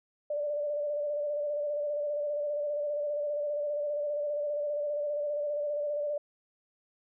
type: tone with vibrato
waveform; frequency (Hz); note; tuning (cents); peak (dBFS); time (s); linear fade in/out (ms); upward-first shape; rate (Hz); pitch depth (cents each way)
sine; 587.3; D5; 0; -29; 0.3-6.18; 5; square; 15; 27
effects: none